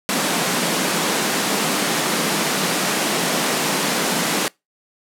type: high-pass noise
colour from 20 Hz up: pink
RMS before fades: -20 dBFS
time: 0.09-4.48 s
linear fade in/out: 0 ms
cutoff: 160 Hz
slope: 48 dB/octave
effects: noise-tail reverb RT60 0.2 s tail -24 dB re dry + low-pass 12000 Hz 12 dB/octave